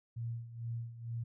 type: tone with tremolo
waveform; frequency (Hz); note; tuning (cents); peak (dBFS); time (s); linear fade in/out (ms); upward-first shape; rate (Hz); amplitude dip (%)
sine; 116.54; A#2; 0; -35; 0.16-1.24; 10; sine; 2.2; 75
effects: none